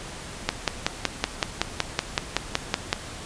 click train, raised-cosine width 0.2 ms, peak -3 dBFS, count 14, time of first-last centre 0.49-2.929 s, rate 5.33 Hz, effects pink hiss -38 dBFS RMS until 3.25 s + resampled to 22050 Hz

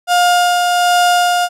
35% pulse tone with tremolo, 709 Hz, F5, 26 cents sharp, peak -7 dBFS, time 0.07-1.49 s, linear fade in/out 50 ms, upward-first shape sine, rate 1.3 Hz, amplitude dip 30%, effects low-pass 12000 Hz 12 dB/octave

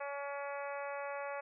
harmonic tone, 282.4 Hz, C#4, 32 cents sharp, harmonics 2 / 3 / 4 / 5 / 6 / 7 / 8 / 9, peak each -41 / -45 / -47 / -49 / -51 / -52 / -53 / -54 dBFS, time 0-1.41 s, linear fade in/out 10 ms, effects none

